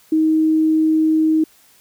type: tone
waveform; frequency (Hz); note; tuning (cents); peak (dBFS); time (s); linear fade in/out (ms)
sine; 315.2; D#4; +23; -12; 0.12-1.44; 5
effects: white hiss -52 dBFS RMS until 1.8 s